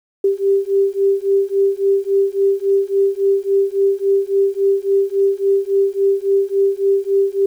sine beating tone pair, 392 / 395.6 Hz, G4 / G4, 0 / +16 cents, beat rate 3.6 Hz, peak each -16 dBFS, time 0.24-7.46 s, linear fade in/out 5 ms, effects 8-bit

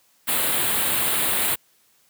white band-stop noise, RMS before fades -22 dBFS, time 0.27-1.56 s, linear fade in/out 20 ms, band 4100 to 8100 Hz, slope 48 dB/octave, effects white hiss -61 dBFS RMS until 2.09 s + high-pass 80 Hz 12 dB/octave

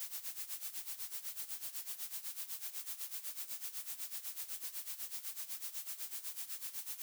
blue noise with tremolo, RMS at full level -41 dBFS, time 0-7.02 s, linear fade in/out 0 ms, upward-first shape sine, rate 8 Hz, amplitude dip 80%, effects none

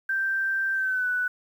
sine tone with pitch glide, 1568 to 1486.8 Hz, G6 to F#6, 0 to +8 cents, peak -23 dBFS, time 0.09-1.28 s, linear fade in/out 5 ms, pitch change -92 cents, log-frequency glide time 0.74-1.08 s, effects 9-bit

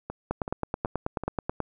two click trains, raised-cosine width 1 ms, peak -19 / -13 dBFS, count 4 / 13, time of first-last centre 0.1-1.236 / 0.31-1.603 s, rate 2.64 / 9.28 Hz, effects none

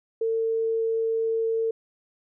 sine tone, 450.8 Hz, A4, 42 cents sharp, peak -22 dBFS, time 0.21-1.71 s, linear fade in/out 5 ms, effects none

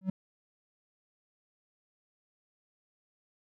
triangle tone with exponential growth, 188.9 Hz, F#3, 36 cents sharp, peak -22 dBFS, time 0.01-0.1 s, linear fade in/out 5 ms, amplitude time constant 19 ms, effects none

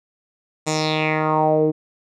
10% pulse tone with low-pass filter sweep, 155.56 Hz, D#3, in tune, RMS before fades -19 dBFS, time 0.66-1.72 s, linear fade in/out 20 ms, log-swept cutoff 7800 to 360 Hz, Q 3.9, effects none

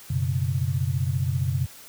sine chord, F# suspended fourth, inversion none, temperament equal, 92.5 / 123.47 / 138.59 Hz, F#2 / B2 / C#3, 0 / 0 / 0 cents, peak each -26 dBFS, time 0.1-1.66 s, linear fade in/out 5 ms, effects white hiss -46 dBFS RMS until 1.88 s + high-pass 60 Hz 12 dB/octave

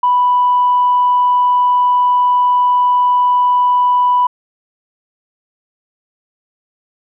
sine tone, 988 Hz, B5, in tune, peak -8 dBFS, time 0.03-4.27 s, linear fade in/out 5 ms, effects tanh soft clip ceiling -4 dBFS

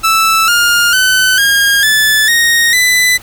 sawtooth tone with pitch steps, 1318.5 / 1413.1 / 1514.6 / 1623.3 / 1739.8 / 1864.6 / 1998.5 Hz, E6 / F6 / F#6 / G#6 / A6 / A#6 / B6, 0 / +20 / +40 / -40 / -20 / 0 / +20 cents, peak -4 dBFS, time 0.03-3.18 s, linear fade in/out 20 ms, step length 450 ms, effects pink hiss -35 dBFS RMS until 3.22 s

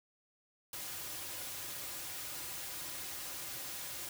white noise with comb filter, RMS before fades -43 dBFS, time 0.73-4.09 s, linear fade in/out 2 ms, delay 4.5 ms, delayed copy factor -0.55, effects none

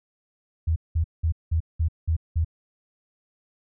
sine tone bursts, 81.1 Hz, E2, 28 cents flat, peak -19 dBFS, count 7, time 0.67-2.447 s, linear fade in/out 10 ms, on 91 ms, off 190 ms, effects none

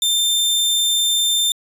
sawtooth tone, 3585 Hz, A7, 32 cents sharp, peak -12 dBFS, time 0.02-1.52 s, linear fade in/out 2 ms, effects resampled to 32000 Hz

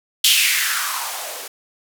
violet noise with band-pass filter sweep, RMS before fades -20 dBFS, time 0.24-1.48 s, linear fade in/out 5 ms, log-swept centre 3300 to 450 Hz, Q 3.6, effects none

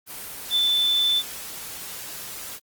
sine tone in noise, 3520 Hz, A7, in tune, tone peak -18 dBFS, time 0.5-1.23 s, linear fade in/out 50 ms, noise white, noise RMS -36 dBFS, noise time 0.06-2.6 s, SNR +15 dB, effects Opus 24 kbps

